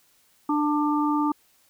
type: harmonic tone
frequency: 297 Hz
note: D4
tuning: 20 cents sharp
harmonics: 1 / 3 / 4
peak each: -22 / -27 / -28 dBFS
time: 0.49-1.32 s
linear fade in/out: 5 ms
effects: white hiss -62 dBFS RMS until 1.69 s